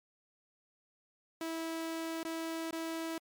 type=tone with dropouts; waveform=sawtooth; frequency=326.5 Hz; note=E4; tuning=17 cents flat; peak=-32 dBFS; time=1.41-3.18 s; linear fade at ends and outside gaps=2 ms; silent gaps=2.231-2.25 / 2.709-2.728 s; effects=MP3 96 kbps